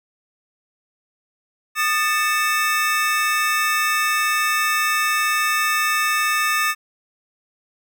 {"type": "tone cluster", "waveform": "square", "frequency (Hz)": [1226, 1771, 2228, 2627], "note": ["D#6", "A6", "C#7", "E7"], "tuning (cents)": [-26, 11, 8, -7], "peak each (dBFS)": [-22, -23, -30, -25], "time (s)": [1.75, 6.75], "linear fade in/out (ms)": 50, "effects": []}